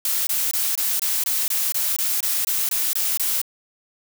blue noise bursts, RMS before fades -22 dBFS, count 14, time 0.05-3.416 s, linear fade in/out 2 ms, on 220 ms, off 22 ms, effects none

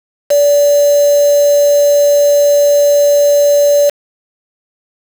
sine tone with quantisation, 578 Hz, D5, 28 cents flat, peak -6 dBFS, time 0.3-3.9 s, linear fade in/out 10 ms, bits 3, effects none

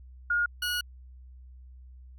sine / 20% pulse tone pair in turn, 1427 / 1454.5 Hz, F6 / F#6, +37 / -30 cents, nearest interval unison, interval 33 cents, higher second, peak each -23 dBFS, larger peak neither, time 0.3-0.46 / 0.62-0.81 s, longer second, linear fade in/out 5 ms, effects added 63 Hz sine -46 dBFS peak until 2.18 s

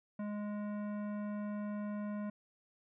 sine tone with hard clipping, 207.7 Hz, G#3, in tune, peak -39 dBFS, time 0.19-2.3 s, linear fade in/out 5 ms, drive 14 dB, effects resampled to 8000 Hz

